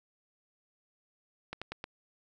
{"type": "clicks", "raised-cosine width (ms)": 0.3, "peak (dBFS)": -22, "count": 4, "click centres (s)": [1.53, 1.616, 1.72, 1.841], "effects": []}